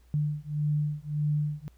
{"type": "beating tone pair", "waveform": "sine", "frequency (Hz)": [148.3, 150], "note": ["D3", "D3"], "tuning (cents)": [17, 37], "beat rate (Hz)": 1.7, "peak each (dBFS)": -29, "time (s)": [0.14, 1.68], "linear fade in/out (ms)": 0, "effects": ["added 60 Hz sine -55 dBFS peak until 1.77 s", "pink hiss -68 dBFS RMS until 1.77 s"]}